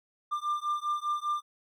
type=beating tone pair; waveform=triangle; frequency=1191 / 1196 Hz; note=D6 / D6; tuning=+24 / +31 cents; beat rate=5 Hz; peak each=-30 / -30 dBFS; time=0.31-1.42 s; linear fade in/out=20 ms; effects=none